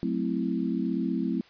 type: chord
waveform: sine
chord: F# half-diminished seventh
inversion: none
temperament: equal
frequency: 185 / 220 / 261.6 / 329.6 Hz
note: F#3 / A3 / C4 / E4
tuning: 0 / 0 / 0 / 0 cents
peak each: -31 / -31 / -30 / -32 dBFS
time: 0.03-1.41 s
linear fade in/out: 0 ms
effects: white hiss -56 dBFS RMS until 1.49 s + resampled to 11025 Hz